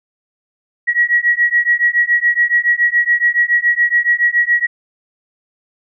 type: beating tone pair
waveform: sine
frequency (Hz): 1910 / 1917.1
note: A#6 / A#6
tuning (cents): +42 / +48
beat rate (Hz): 7.1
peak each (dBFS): -14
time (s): 0.87-4.67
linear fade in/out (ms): 20
effects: none